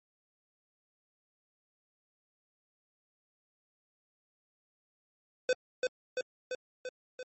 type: tone with echo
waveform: square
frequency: 507 Hz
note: B4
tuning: 45 cents sharp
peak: -25 dBFS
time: 5.49-5.53 s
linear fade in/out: 2 ms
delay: 340 ms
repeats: 5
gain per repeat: -3 dB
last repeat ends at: 7.23 s
effects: MP3 32 kbps